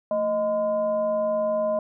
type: tone with frequency modulation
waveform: sine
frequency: 623 Hz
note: D#5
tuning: 2 cents sharp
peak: -21 dBFS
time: 0.11-1.79 s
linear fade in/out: 2 ms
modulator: 399 Hz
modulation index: 0.49
effects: none